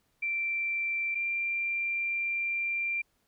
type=tone pair in turn; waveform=sine; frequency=2349 / 2371 Hz; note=D7 / D7; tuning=0 / +16 cents; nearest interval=unison; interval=16 cents; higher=second; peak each=-28 dBFS; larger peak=neither; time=0.22-1.15 / 1.15-3.02 s; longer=second; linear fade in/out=10 ms; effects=pink hiss -73 dBFS RMS until 3.27 s